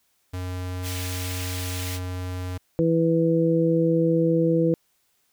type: tone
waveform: square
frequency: 91.1 Hz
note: F#2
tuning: 26 cents flat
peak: -29 dBFS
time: 0.33-2.58 s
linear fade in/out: 10 ms
type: high-pass noise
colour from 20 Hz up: pink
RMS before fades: -35 dBFS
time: 0.82-2 s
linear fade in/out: 50 ms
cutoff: 1900 Hz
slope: 24 dB/octave
type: harmonic tone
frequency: 164.81 Hz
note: E3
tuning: in tune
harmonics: 1 / 2 / 3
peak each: -22 / -22 / -22 dBFS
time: 2.79-4.74 s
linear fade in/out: 0 ms
effects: white hiss -68 dBFS RMS until 5.32 s